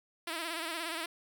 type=tone with vibrato; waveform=5% pulse; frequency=329.6 Hz; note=E4; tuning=in tune; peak=-24 dBFS; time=0.27-1.06 s; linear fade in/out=5 ms; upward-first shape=sine; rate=17 Hz; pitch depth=79 cents each way; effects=none